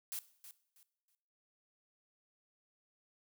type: noise with echo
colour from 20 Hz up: blue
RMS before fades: -41 dBFS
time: 0.12-0.19 s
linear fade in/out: 0 ms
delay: 320 ms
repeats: 3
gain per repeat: -12 dB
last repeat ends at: 1.15 s
effects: noise-tail reverb RT60 0.7 s tail -17 dB re dry